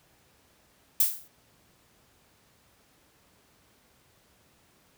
violet noise with exponential decay, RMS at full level -18 dBFS, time 1-1.28 s, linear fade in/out 5 ms, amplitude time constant 59 ms, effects pink hiss -63 dBFS RMS until 4.97 s + high-pass 60 Hz 12 dB/octave

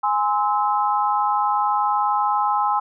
sine chord, Ab augmented, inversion none, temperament just, 830.6 / 1038.3 / 1297.8 Hz, Ab5 / C6 / E6, 0 / -14 / -27 cents, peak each -20 / -22 / -24 dBFS, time 0.03-2.8 s, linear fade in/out 10 ms, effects none

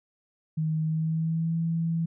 sine tone with pitch glide, 157.4 to 165.23 Hz, D#3 to E3, +20 to +4 cents, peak -24 dBFS, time 0.57-2.06 s, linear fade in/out 10 ms, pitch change +84 cents, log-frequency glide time 0.83-1.57 s, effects none

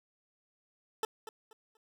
20% pulse tone with echo, 440 Hz, A4, in tune, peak -25 dBFS, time 1.03-1.05 s, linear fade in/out 2 ms, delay 240 ms, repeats 3, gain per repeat -12 dB, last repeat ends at 1.77 s, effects none

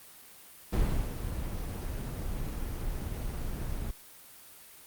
brown noise with ADSR envelope, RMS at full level -26 dBFS, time 0.72-3.91 s, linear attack 16 ms, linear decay 370 ms, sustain -8 dB, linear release 7 ms, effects white hiss -52 dBFS RMS until 4.86 s + Opus 32 kbps

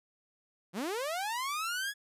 sawtooth linear sweep, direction up, 159.3 to 1700 Hz, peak -29 dBFS, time 0.73-1.94 s, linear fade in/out 50 ms, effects resampled to 32000 Hz

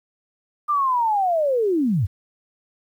sine linear sweep, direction down, 1211 to 78 Hz, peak -17 dBFS, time 0.68-2.07 s, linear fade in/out 20 ms, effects 9-bit

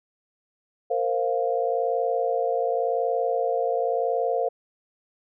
sine chord, Bb suspended second, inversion none, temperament equal with one note detuned, 462.4 / 523.3 / 698.5 Hz, Bb4 / C5 / F5, -14 / 0 / 0 cents, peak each -26 dBFS, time 0.9-4.49 s, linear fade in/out 10 ms, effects none

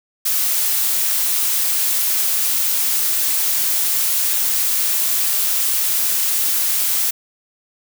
blue noise, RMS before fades -18 dBFS, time 0.25-7.11 s, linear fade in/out 10 ms, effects none

